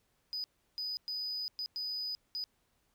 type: tone bursts at uneven times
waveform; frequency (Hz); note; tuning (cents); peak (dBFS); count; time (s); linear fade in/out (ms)
sine; 4978; D#8; 0; -33; 6; 0.33-0.44 / 0.78-0.97 / 1.08-1.48 / 1.59-1.66 / 1.76-2.15 / 2.35-2.44; 0
effects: tanh soft clip ceiling -33 dBFS + pink hiss -75 dBFS RMS until 2.94 s